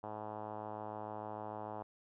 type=tone with low-pass filter; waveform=5% pulse; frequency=106.7 Hz; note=G#2; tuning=47 cents sharp; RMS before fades=-44 dBFS; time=0.03-1.83 s; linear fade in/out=10 ms; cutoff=850 Hz; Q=2.3; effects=none